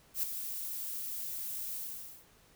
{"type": "noise with ADSR envelope", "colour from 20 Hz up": "violet", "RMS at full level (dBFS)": -30, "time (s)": [0.14, 2.26], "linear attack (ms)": 92, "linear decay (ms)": 3, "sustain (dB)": -9, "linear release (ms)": 500, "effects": ["pink hiss -63 dBFS RMS until 2.55 s"]}